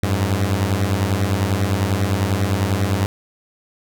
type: beating tone pair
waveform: sawtooth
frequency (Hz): 92.5 / 102.5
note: F#2 / G#2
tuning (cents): 0 / -22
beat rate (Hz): 10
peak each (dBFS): -16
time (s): 0.03-3.06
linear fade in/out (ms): 0
effects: none